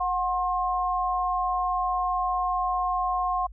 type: tone pair together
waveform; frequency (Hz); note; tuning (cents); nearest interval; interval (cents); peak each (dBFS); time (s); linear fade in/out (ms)
sine; 731 / 1066.5; F#5 / C6; -21 / +33; perfect fifth; 654; -26; 0-3.47; 10
effects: added 50 Hz sine -41 dBFS peak until 3.52 s